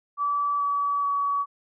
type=tone with pitch steps; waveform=sine; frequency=1153 / 1143 / 1134 Hz; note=D6 / D6 / C#6; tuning=-32 / -47 / +39 cents; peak=-22 dBFS; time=0.17-1.46 s; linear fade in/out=50 ms; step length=430 ms; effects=none